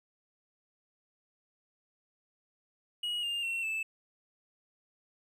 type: tone with pitch steps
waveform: triangle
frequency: 2900 / 2808 / 2718 / 2632 Hz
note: F#7 / F7 / F7 / E7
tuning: -35 / +9 / -48 / -3 cents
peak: -30 dBFS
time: 3.03-3.83 s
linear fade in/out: 5 ms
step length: 200 ms
effects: none